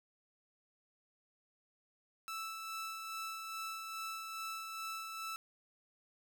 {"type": "tone with tremolo", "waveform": "sawtooth", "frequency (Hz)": 1318.5, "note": "E6", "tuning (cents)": 0, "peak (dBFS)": -36, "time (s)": [2.28, 5.36], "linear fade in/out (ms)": 0, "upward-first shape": "sine", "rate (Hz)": 2.4, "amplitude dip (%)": 35, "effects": []}